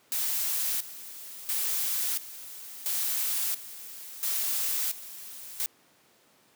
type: noise with tremolo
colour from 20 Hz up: blue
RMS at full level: -29 dBFS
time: 0.12-5.66 s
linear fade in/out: 0 ms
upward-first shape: square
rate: 0.73 Hz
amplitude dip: 80%
effects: pink hiss -62 dBFS RMS until 6.55 s + high-pass 200 Hz 12 dB/octave